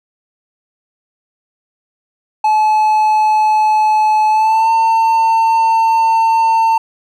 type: tone with pitch glide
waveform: triangle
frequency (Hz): 860 to 901.2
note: A5 to A5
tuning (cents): -40 to +41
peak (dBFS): -7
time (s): 2.44-6.78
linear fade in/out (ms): 5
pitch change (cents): +81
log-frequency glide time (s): 4.29-4.71
effects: none